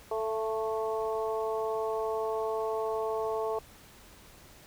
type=harmonic tone with a mistuned harmonic; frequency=220 Hz; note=A3; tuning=in tune; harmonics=2 / 3 / 4 / 5; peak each=-31 / -35 / -37 / -39 dBFS; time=0.11-3.59 s; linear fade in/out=5 ms; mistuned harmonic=3; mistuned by=+20 cents; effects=pink hiss -54 dBFS RMS until 4.66 s